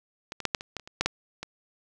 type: clicks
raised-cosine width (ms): 0.2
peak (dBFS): -18 / -20 / -6 / -7 / -21 / -16 / -28 / -26 / -7 / -7 / -18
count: 11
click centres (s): 0.321 / 0.403 / 0.453 / 0.548 / 0.609 / 0.767 / 0.797 / 0.875 / 1.01 / 1.06 / 1.43
effects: none